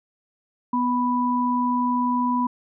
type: tone pair together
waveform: sine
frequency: 246.9 / 987.8 Hz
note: B3 / B5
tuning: 0 / 0 cents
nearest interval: 2 octaves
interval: 2400 cents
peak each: -22 dBFS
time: 0.73-2.47 s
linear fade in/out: 5 ms
effects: none